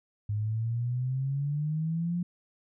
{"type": "exponential sweep", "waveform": "sine", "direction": "up", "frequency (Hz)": [103.1, 177.8], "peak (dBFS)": -27, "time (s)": [0.29, 2.23], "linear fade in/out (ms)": 5, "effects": []}